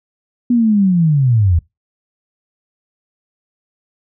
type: linear sweep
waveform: sine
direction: down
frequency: 246.6 to 78.2 Hz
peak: -9 dBFS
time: 0.5-1.59 s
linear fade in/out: 5 ms
effects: noise-tail reverb RT60 0.2 s tail -23 dB re dry